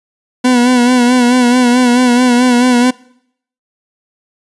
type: tone with vibrato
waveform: 40% pulse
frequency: 246.9 Hz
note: B3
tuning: in tune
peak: -6 dBFS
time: 0.44-2.91 s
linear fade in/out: 10 ms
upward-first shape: sine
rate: 4.6 Hz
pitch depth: 49 cents each way
effects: noise-tail reverb RT60 0.7 s tail -23 dB re dry + resampled to 24000 Hz